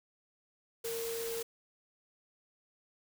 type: tone in noise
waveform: sine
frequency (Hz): 459.9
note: A#4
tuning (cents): -23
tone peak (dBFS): -36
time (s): 0.84-1.43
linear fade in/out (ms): 10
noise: white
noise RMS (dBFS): -42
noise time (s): 0.84-1.43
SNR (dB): +3
effects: none